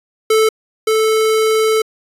square tone pair in turn, 438.3 / 438.3 Hz, A4 / A4, -7 / -7 cents, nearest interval unison, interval 0 cents, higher neither, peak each -10 / -12 dBFS, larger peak first, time 0.3-0.49 / 0.87-1.82 s, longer second, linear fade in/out 5 ms, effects resampled to 32000 Hz

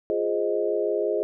sine chord, F minor seventh, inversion none, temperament equal, 349.2 / 415.3 / 523.3 / 622.3 Hz, F4 / Ab4 / C5 / Eb5, 0 / 0 / 0 / 0 cents, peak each -29 / -25 / -30 / -28 dBFS, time 0.1-1.23 s, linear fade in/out 0 ms, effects none

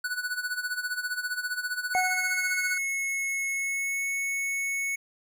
square tone with tremolo, 1480 Hz, F#6, in tune, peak -27 dBFS, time 0.04-2.78 s, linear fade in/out 5 ms, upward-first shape sine, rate 15 Hz, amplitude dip 75%
square tone with pitch glide, 2185 to 2207 Hz, C#7 to C#7, -26 to -8 cents, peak -28 dBFS, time 1.94-4.96 s, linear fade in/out 10 ms, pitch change +18 cents, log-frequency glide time 3.49-4.07 s
sine tone with exponential decay, 740 Hz, F#5, in tune, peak -21 dBFS, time 1.95-2.55 s, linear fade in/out 0 ms, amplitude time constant 130 ms
effects none

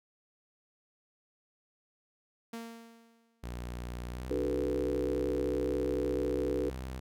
sawtooth tone with exponential decay, 230 Hz, A#3, 23 cents flat, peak -34 dBFS, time 2.53-3.5 s, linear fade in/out 5 ms, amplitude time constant 210 ms
sawtooth tone with pitch glide, 60.2 to 64.52 Hz, B1 to C2, -44 to -24 cents, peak -34 dBFS, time 3.43-7 s, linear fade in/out 10 ms, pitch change +120 cents, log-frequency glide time 4.11-4.31 s
sine chord, B minor seventh, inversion first, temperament equal, 293.7 / 370 / 440 / 493.9 Hz, D4 / F#4 / A4 / B4, 0 / 0 / 0 / 0 cents, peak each -35 dBFS, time 4.3-6.7 s, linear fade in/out 10 ms
effects none

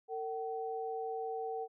sine tone pair together, 452.8 / 761.5 Hz, A4 / F#5, +50 / +50 cents, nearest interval major sixth, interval 900 cents, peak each -38 / -39 dBFS, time 0.08-1.68 s, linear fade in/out 50 ms, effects none

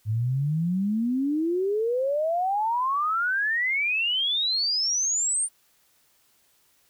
sine exponential sweep, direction up, 103.83 to 9100 Hz, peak -22 dBFS, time 0.05-5.49 s, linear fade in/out 50 ms, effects white hiss -64 dBFS RMS until 6.89 s

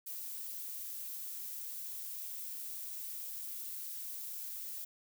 violet noise, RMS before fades -43 dBFS, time 0.06-4.85 s, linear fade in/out 10 ms, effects none

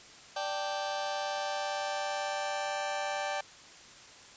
sawtooth chord, D suspended fourth, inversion none, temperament just, 587.3 / 783.1 / 881 Hz, D5 / G5 / A5, 0 / -2 / +2 cents, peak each -32 / -31 / -36 dBFS, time 0.36-3.41 s, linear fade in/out 5 ms, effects white hiss -52 dBFS RMS until 4.36 s + resampled to 16000 Hz

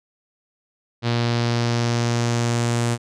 sawtooth tone with low-pass filter sweep, 118.4 Hz, A#2, 27 cents sharp, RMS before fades -21 dBFS, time 1.02-2.98 s, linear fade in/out 50 ms, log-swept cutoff 4200 to 8400 Hz, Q 2.2, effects none

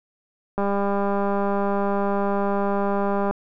click train, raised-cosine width 1 ms, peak -11 dBFS, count 547, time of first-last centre 0.58-3.31 s, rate 200 Hz, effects none

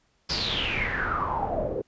pink noise with low-pass filter sweep, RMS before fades -28 dBFS, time 0.29-1.82 s, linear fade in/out 10 ms, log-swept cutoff 5100 to 440 Hz, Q 9.1, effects pink hiss -68 dBFS RMS until 1.87 s + resampled to 16000 Hz

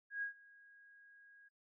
sine tone with ADSR envelope, 1642 Hz, G#6, 20 cents flat, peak -36 dBFS, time 0.1-1.49 s, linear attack 120 ms, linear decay 110 ms, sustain -24 dB, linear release 16 ms, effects noise-tail reverb RT60 0.2 s tail -20 dB re dry

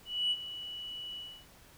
sine tone with ADSR envelope, 2947 Hz, F#7, 8 cents flat, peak -25 dBFS, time 0.05-1.46 s, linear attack 260 ms, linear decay 46 ms, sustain -14 dB, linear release 300 ms, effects tanh soft clip ceiling -23 dBFS + pink hiss -58 dBFS RMS until 1.77 s

